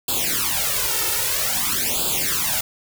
white noise with flanger, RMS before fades -22 dBFS, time 0.08-2.61 s, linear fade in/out 5 ms, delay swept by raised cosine 0.25 to 2.25 ms, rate 0.51 Hz, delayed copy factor +0.95, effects none

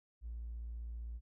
triangle tone with tanh clipping, 57.7 Hz, A#1, 17 cents flat, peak -40 dBFS, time 0.21-1.21 s, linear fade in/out 50 ms, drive 1 dB, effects none

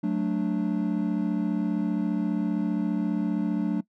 triangle chord, D major, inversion first, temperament equal, 185 / 220 / 293.7 Hz, F#3 / A3 / D4, 0 / 0 / 0 cents, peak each -26 / -26 / -26 dBFS, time 0.03-3.81 s, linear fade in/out 10 ms, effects noise-tail reverb RT60 0.1 s tail -21 dB re dry

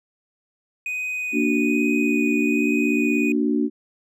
triangle tone with vibrato, 2489 Hz, D#7, in tune, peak -23 dBFS, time 0.86-3.32 s, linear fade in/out 2 ms, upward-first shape sine, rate 1.2 Hz, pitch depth 9 cents each way
sine chord, Bb augmented, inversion none, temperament equal, 233.1 / 293.7 / 370 Hz, Bb3 / D4 / F#4, 0 / 0 / 0 cents, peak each -22 / -21 / -26 dBFS, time 1.32-3.7 s, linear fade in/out 50 ms
effects none

